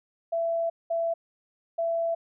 sine tone bursts at uneven times, 668 Hz, E5, 23 cents sharp, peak -24 dBFS, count 3, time 0.32-0.7 / 0.9-1.14 / 1.78-2.15 s, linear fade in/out 10 ms, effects none

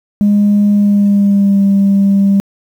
sine tone with pitch glide, 205.3 to 197.73 Hz, G#3 to G3, -20 to +15 cents, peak -5 dBFS, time 0.21-2.4 s, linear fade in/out 0 ms, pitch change -65 cents, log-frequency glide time 0.71-1.62 s, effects tanh soft clip ceiling -4 dBFS + 7-bit

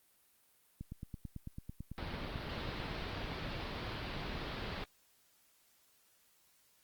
click train, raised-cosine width 5 ms, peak -31 dBFS, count 23, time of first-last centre 0.81-3.244 s, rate 9.04 Hz
pink low-pass noise, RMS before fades -42 dBFS, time 1.98-4.84 s, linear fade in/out 0 ms, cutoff 4600 Hz, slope 48 dB/octave
effects white hiss -70 dBFS RMS until 6.83 s + Opus 32 kbps

